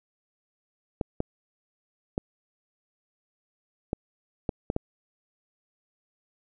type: clicks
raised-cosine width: 2 ms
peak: -13 dBFS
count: 7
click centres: 1.012 / 1.204 / 2.179 / 3.931 / 4.492 / 4.701 / 4.764 s
effects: none